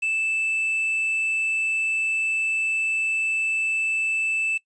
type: tone with quantisation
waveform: triangle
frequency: 2637 Hz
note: E7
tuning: in tune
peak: -20 dBFS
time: 0.02-4.58 s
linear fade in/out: 10 ms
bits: 8
effects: noise-tail reverb RT60 0.1 s tail -20 dB re dry + resampled to 22050 Hz